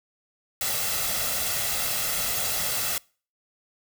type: noise with comb filter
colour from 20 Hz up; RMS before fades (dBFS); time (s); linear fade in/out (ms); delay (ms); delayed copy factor
white; -27; 0.61-2.98; 2; 1.5; +0.55
effects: noise-tail reverb RT60 0.4 s tail -25 dB re dry